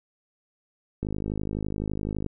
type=click train; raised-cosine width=3 ms; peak=-17 dBFS; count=65; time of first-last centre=1.03-2.263 s; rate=51.9 Hz; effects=none